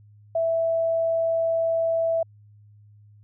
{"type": "tone", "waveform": "sine", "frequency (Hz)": 659.3, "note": "E5", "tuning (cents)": 0, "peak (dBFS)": -20, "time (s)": [0.35, 2.23], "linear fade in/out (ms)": 5, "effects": ["added 104 Hz sine -49 dBFS peak until 3.23 s"]}